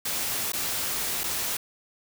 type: noise with dropouts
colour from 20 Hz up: white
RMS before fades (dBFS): -29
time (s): 0.05-1.57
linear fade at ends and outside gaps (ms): 5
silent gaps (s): 0.521-0.533 / 1.235-1.239
effects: none